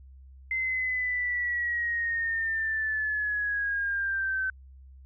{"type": "linear sweep", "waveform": "sine", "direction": "down", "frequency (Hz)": [2072, 1529], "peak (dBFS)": -26, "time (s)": [0.51, 4.5], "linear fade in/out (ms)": 2, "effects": ["added 66 Hz sine -47 dBFS peak until 5.05 s"]}